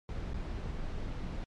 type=noise with dropouts; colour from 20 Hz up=brown; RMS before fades=-37 dBFS; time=0.09-1.44 s; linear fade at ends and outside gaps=0 ms; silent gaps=0.334-0.344 / 1.13-1.134 s; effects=low-pass 5000 Hz 12 dB/octave + MP3 64 kbps